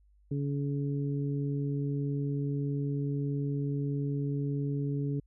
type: harmonic tone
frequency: 141.6 Hz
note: C#3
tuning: 37 cents sharp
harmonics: 1 / 2 / 3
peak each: -30 / -35 / -40 dBFS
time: 0.31-5.2 s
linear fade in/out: 5 ms
effects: added 50 Hz sine -60 dBFS peak until 5.26 s